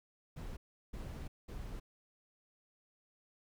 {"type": "noise bursts at uneven times", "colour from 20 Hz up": "brown", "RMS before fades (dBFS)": -44, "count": 3, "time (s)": [[0.36, 0.57], [0.93, 1.28], [1.48, 1.8]], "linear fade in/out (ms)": 10, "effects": []}